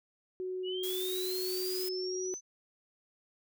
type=tone; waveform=sine; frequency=370 Hz; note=F#4; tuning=in tune; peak=-34 dBFS; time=0.4-2.34 s; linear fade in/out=0 ms
type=linear sweep; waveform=sine; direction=up; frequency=2864 to 6140 Hz; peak=-38 dBFS; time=0.63-2.41 s; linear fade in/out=50 ms
type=noise; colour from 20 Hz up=blue; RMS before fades=-40 dBFS; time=0.83-1.89 s; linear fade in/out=5 ms
effects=none